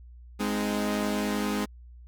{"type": "chord", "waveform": "sawtooth", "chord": "Ab major", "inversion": "none", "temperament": "equal with one note detuned", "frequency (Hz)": [207.7, 257.9, 311.1], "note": ["Ab3", "C4", "Eb4"], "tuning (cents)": [0, -25, 0], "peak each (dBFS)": [-24, -29, -30], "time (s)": [0.39, 1.66], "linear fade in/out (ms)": 20, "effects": ["added 60 Hz sine -45 dBFS peak until 2.07 s"]}